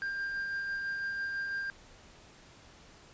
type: tone with tremolo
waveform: triangle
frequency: 1594 Hz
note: G6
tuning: 28 cents sharp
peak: -30 dBFS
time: 0.02-1.7 s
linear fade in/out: 0 ms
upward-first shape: sine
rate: 6 Hz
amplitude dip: 25%
effects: pink hiss -56 dBFS RMS until 3.13 s + resampled to 16000 Hz